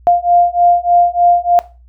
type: beating tone pair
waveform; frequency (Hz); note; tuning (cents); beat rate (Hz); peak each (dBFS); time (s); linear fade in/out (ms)
sine; 698.5 / 701.8; F5 / F5; 0 / +8; 3.3; -11; 0.07-1.59; 0
effects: noise-tail reverb RT60 0.3 s tail -17 dB re dry + added 60 Hz sine -40 dBFS peak until 1.88 s